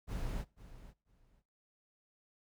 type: noise with echo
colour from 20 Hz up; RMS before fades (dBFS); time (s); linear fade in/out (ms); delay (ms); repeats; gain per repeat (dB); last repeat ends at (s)
brown; -38; 0.07-0.45; 50; 490; 2; -15; 1.43
effects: noise-tail reverb RT60 0.4 s tail -22 dB re dry